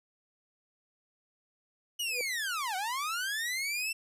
sawtooth linear two-way sweep, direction down then up, 2960 to 724 to 2695 Hz, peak -28 dBFS, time 1.99-3.93 s, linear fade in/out 10 ms, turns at 2.76 s
sine tone with exponential growth, 493.9 Hz, B4, in tune, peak -31 dBFS, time 2.05-2.21 s, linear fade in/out 1 ms, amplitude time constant 34 ms
effects resampled to 32000 Hz

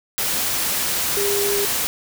sine tone in noise, 404 Hz, G#4, 48 cents flat, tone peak -21 dBFS, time 1.17-1.65 s, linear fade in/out 0 ms, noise white, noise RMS -22 dBFS, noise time 0.18-1.87 s, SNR -2 dB, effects none

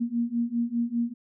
sine beating tone pair, 233.1 / 238.1 Hz, A#3 / A#3, 0 / +37 cents, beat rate 5 Hz, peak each -28 / -27 dBFS, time 0-1.14 s, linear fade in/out 20 ms, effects none

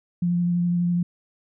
sine tone with vibrato, 174.61 Hz, F3, in tune, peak -19 dBFS, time 0.22-1.03 s, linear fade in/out 5 ms, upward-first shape sine, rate 12 Hz, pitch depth 14 cents each way, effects none

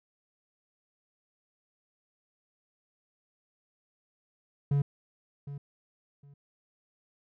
triangle tone with echo, 141.8 Hz, C#3, 40 cents sharp, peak -21 dBFS, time 4.71-4.82 s, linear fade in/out 5 ms, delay 760 ms, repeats 2, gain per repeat -14 dB, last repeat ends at 6.34 s, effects none

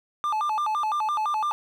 triangle tone with vibrato, 1015 Hz, B5, 47 cents sharp, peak -21 dBFS, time 0.24-1.52 s, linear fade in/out 0 ms, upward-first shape square, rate 5.9 Hz, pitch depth 280 cents each way, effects 10-bit

